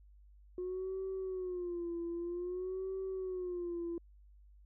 sine tone with vibrato, 360 Hz, F#4, 47 cents flat, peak -35 dBFS, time 0.58-3.98 s, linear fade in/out 2 ms, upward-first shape sine, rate 0.52 Hz, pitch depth 100 cents each way, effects tanh soft clip ceiling -33 dBFS + added 50 Hz sine -57 dBFS peak until 4.65 s

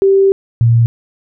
sine tone pair in turn, 390 / 116.52 Hz, G4 / A#2, -9 / 0 cents, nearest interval octave + major sixth, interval 2091 cents, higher first, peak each -6 dBFS, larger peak neither, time 0.02-0.32 / 0.61-0.86 s, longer first, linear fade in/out 0 ms, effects none

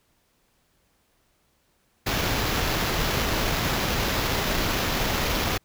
pink noise with sample-and-hold, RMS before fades -25 dBFS, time 2.06-5.58 s, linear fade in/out 10 ms, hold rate 8820 Hz, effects pink hiss -67 dBFS RMS until 5.64 s

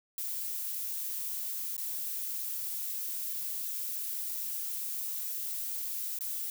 violet noise with dropouts, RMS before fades -36 dBFS, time 0.18-6.5 s, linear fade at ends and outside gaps 1 ms, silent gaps 1.766-1.779 / 6.188-6.208 s, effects none

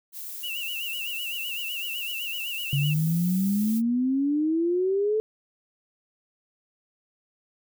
violet noise, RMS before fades -37 dBFS, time 0.12-3.82 s, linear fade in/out 50 ms
sine tone with vibrato, 2794 Hz, F7, in tune, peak -30 dBFS, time 0.43-2.94 s, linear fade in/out 10 ms, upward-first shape sine, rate 7.9 Hz, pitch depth 100 cents each way
sine exponential sweep, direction up, 138.6 to 440 Hz, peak -21 dBFS, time 2.73-5.2 s, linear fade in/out 0 ms
effects none

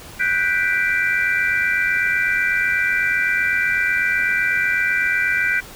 sine chord, G major seventh, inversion third, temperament equal, 1480 / 1568 / 1975.5 / 2349 Hz, F#6 / G6 / B6 / D7, 0 / 0 / 0 / 0 cents, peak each -22 dBFS, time 0.19-5.61 s, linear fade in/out 20 ms, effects pink hiss -39 dBFS RMS until 5.75 s

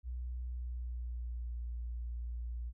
sine tone with pitch glide, 61.4 to 59.1 Hz, B1 to A#1, -9 to +24 cents, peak -37 dBFS, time 0.03-2.73 s, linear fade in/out 50 ms, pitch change -67 cents, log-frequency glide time 0.42-1.54 s, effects none

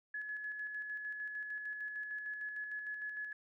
sine tone with tremolo, 1700 Hz, G#6, 40 cents sharp, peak -38 dBFS, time 0.14-3.33 s, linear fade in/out 5 ms, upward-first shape square, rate 6.6 Hz, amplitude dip 35%, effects none

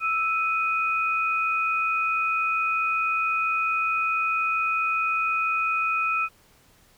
sine tone pair together, 1318.5 / 2493 Hz, E6 / D#7, 0 / +3 cents, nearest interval major seventh, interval 1103 cents, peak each -24 / -25 dBFS, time 0-6.29 s, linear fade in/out 50 ms, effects pink hiss -58 dBFS RMS until 6.97 s

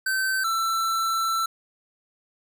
square tone pair in turn, 1542 / 1336.4 Hz, G6 / E6, -29 / +23 cents, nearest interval major second, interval 248 cents, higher first, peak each -23 dBFS, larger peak neither, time 0.06-0.44 / 0.44-1.46 s, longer second, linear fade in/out 5 ms, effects none

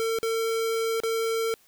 square tone with dropouts, 452 Hz, A4, 47 cents sharp, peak -25 dBFS, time 0-1.54 s, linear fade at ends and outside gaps 0 ms, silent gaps 0.187-0.23 / 1.002-1.035 s, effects white hiss -60 dBFS RMS until 1.67 s

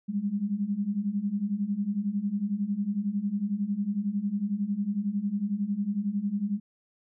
sine beating tone pair, 196 / 207 Hz, G3 / G#3, 0 / -5 cents, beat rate 11 Hz, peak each -31 / -28 dBFS, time 0.08-6.6 s, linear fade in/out 20 ms, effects none

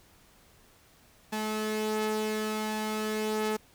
sawtooth tone pair together, 215.3 / 431.3 Hz, A3 / A4, -37 / -35 cents, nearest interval octave, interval 1202 cents, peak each -28 dBFS, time 1.32-3.57 s, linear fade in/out 10 ms, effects pink hiss -60 dBFS RMS until 3.74 s

